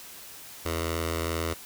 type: tone with notch filter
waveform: 10% pulse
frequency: 82.41 Hz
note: E2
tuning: in tune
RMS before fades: -30 dBFS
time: 0.65-1.54 s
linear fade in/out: 10 ms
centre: 190 Hz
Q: 0.69
effects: white hiss -45 dBFS RMS until 1.65 s